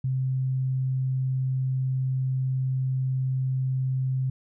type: tone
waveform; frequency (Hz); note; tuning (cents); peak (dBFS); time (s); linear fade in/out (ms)
sine; 130.81; C3; 0; -23; 0.04-4.3; 5
effects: none